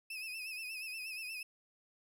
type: tone with vibrato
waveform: 35% pulse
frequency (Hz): 2575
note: E7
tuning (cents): -41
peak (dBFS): -39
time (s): 0.1-1.43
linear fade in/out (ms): 5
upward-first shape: sine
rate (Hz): 8.4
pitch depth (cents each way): 72
effects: none